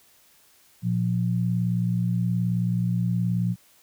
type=tone pair together; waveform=sine; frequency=118.1 / 176.95 Hz; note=A#2 / F3; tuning=+23 / +23 cents; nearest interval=perfect fifth; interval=700 cents; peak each=-24 dBFS; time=0.82-3.56 s; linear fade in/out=50 ms; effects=white hiss -58 dBFS RMS until 3.82 s